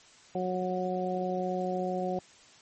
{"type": "harmonic tone", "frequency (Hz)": 183.2, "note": "F#3", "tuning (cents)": -17, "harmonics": [1, 2, 3, 4], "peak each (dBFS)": [-34, -34, -34, -34], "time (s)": [0.35, 2.19], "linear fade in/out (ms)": 2, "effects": ["white hiss -56 dBFS RMS until 2.61 s", "MP3 32 kbps"]}